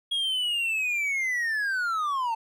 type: linear sweep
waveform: triangle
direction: down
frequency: 3306 to 880 Hz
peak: -23 dBFS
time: 0.11-2.35 s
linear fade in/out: 10 ms
effects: none